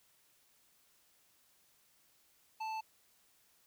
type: tone with hard clipping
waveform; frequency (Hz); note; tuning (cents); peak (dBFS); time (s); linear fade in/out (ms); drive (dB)
triangle; 880; A5; 0; -39; 2.6-2.81; 10; 14
effects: white hiss -70 dBFS RMS until 3.66 s